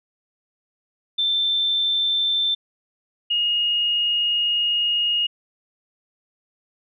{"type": "tone pair in turn", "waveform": "sine", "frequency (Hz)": [3554, 2864], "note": ["A7", "F7"], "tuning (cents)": [17, 43], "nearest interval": "major third", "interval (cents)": 374, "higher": "first", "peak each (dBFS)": -18, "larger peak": "neither", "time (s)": [[1.18, 2.55], [3.3, 5.27]], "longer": "second", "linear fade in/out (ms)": 10, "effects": []}